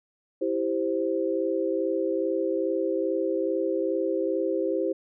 sine chord, C major, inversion first, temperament equal, 329.6 / 392 / 523.3 Hz, E4 / G4 / C5, 0 / 0 / 0 cents, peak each -28 dBFS, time 0.41-4.93 s, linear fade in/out 10 ms, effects none

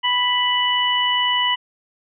harmonic tone, 987.8 Hz, B5, in tune, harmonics 1 / 2 / 3, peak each -21 / -23 / -19 dBFS, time 0.03-1.56 s, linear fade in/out 20 ms, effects none

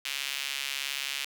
sawtooth tone with high-pass filter, 138.59 Hz, C#3, in tune, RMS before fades -34 dBFS, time 0.05-1.25 s, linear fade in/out 5 ms, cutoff 2700 Hz, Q 1.9, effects 9-bit

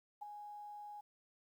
sine tone with ADSR envelope, 830 Hz, G#5, 1 cent flat, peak -40 dBFS, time 0.21-1.01 s, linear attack 16 ms, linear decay 8 ms, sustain -7 dB, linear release 9 ms, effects 12-bit

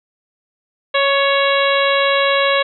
harmonic tone with a mistuned harmonic, 554.4 Hz, C#5, in tune, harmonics 1 / 2 / 3 / 4 / 5 / 6 / 7, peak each -16 / -19 / -21 / -22 / -23 / -24 / -24 dBFS, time 0.94-2.63 s, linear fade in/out 10 ms, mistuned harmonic 3, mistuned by +21 cents, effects none

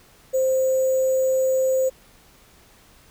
sine tone with sample-and-hold, 523.3 Hz, C5, in tune, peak -17 dBFS, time 0.33-1.9 s, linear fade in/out 20 ms, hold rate 7350 Hz, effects pink hiss -53 dBFS RMS until 3.1 s

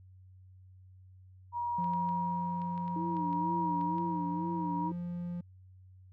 sine tone with tremolo, 954 Hz, A#5, 40 cents sharp, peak -30 dBFS, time 1.52-4.92 s, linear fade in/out 50 ms, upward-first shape sine, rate 0.6 Hz, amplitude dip 50%
triangle tone, 174.61 Hz, F3, in tune, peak -33 dBFS, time 1.78-5.41 s, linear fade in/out 5 ms
clicks, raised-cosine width 0.3 ms, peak -38 dBFS, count 10, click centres 1.843 / 1.936 / 2.09 / 2.618 / 2.778 / 2.88 / 3.168 / 3.33 / 3.812 / 3.983 s
sine tone with vibrato, 311.1 Hz, D#4, in tune, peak -36 dBFS, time 2.96-4.92 s, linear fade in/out 2 ms, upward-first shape sine, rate 2.1 Hz, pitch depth 130 cents each way
effects added 93 Hz sine -53 dBFS peak until 6.12 s

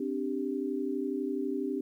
sine chord, C suspended second, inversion none, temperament equal, 261.6 / 293.7 / 392 Hz, C4 / D4 / G4, 0 / 0 / 0 cents, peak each -34 dBFS, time 0-1.81 s, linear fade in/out 5 ms, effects 11-bit

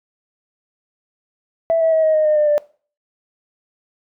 sine tone with pitch steps, 659.3 / 649.1 / 639.1 / 629.2 / 619.4 / 609.8 / 600.4 / 591.1 Hz, E5 / E5 / D#5 / D#5 / D#5 / D#5 / D5 / D5, 0 / -27 / +46 / +19 / -8 / -35 / +38 / +11 cents, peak -11 dBFS, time 1.7-2.58 s, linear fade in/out 0 ms, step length 110 ms, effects noise-tail reverb RT60 0.4 s tail -21 dB re dry + tanh soft clip ceiling -8 dBFS

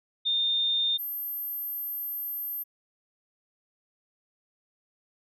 sine tone pair in turn, 3630 / 12936 Hz, A#7 / G#9, -47 / -47 cents, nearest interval octave + minor seventh, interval 2200 cents, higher second, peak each -23 / -31 dBFS, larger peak first, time 0.25-0.98 / 0.98-2.64 s, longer second, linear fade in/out 20 ms, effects none

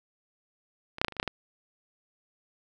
clicks, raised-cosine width 0.3 ms, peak -23 / -8 / -6 / -16 / -26 / -28 / -8 / -14 / -14 dBFS, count 9, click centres 0.984 / 1.015 / 1.047 / 1.083 / 1.123 / 1.167 / 1.199 / 1.229 / 1.277 s, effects none

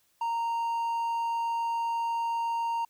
triangle tone with hard clipping, 927 Hz, A#5, 10 cents flat, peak -28 dBFS, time 0.21-2.85 s, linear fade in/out 5 ms, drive 6 dB, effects white hiss -69 dBFS RMS until 2.89 s

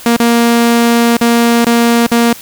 sawtooth tone with dropouts, 234.6 Hz, A#3, 11 cents sharp, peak -3 dBFS, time 0.06-2.33 s, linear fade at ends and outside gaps 2 ms, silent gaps 0.165-0.199 / 1.168-1.212 / 1.646-1.667 / 2.066-2.116 s, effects white hiss -32 dBFS RMS until 2.41 s

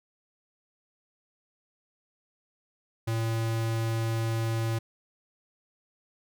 square tone, 113.4 Hz, A#2, 47 cents flat, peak -27 dBFS, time 3.07-4.79 s, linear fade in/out 10 ms, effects none

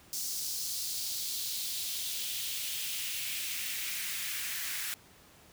white noise with high-pass filter sweep, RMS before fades -36 dBFS, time 0.13-4.94 s, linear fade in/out 0 ms, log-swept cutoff 5400 to 1700 Hz, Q 2, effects pink hiss -58 dBFS RMS until 5.52 s + high-pass 60 Hz 12 dB/octave

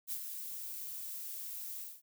violet noise with ADSR envelope, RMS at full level -37 dBFS, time 0.07-2.02 s, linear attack 47 ms, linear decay 72 ms, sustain -6 dB, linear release 220 ms, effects none

